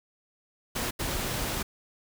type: noise bursts at uneven times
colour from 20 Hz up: pink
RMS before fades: -31 dBFS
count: 2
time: 0.75-0.91 / 0.99-1.63 s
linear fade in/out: 10 ms
effects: none